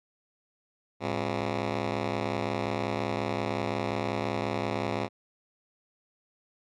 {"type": "ring-modulated tone", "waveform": "10% pulse", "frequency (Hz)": 155.2, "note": "D#3", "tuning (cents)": -4, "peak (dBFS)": -17, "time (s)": [1, 5.09], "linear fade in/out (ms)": 50, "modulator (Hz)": 44.8, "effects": ["low-pass 4000 Hz 12 dB/octave"]}